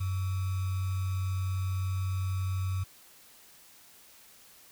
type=tone with sample-and-hold; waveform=sine; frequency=94 Hz; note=F#2; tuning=28 cents sharp; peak=-28 dBFS; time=0-2.84 s; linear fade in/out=10 ms; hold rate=1225 Hz; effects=white hiss -56 dBFS RMS until 4.71 s